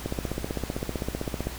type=click train; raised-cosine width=2 ms; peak=-15 dBFS; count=23; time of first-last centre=0.06-1.47 s; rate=15.6 Hz; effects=added 60 Hz sine -38 dBFS peak until 1.58 s + pink hiss -40 dBFS RMS until 1.58 s